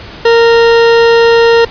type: tone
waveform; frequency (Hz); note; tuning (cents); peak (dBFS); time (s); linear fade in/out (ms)
40% pulse; 463.4; A#4; -10; -3; 0.25-1.65; 5
effects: pink hiss -29 dBFS RMS until 1.7 s + resampled to 11025 Hz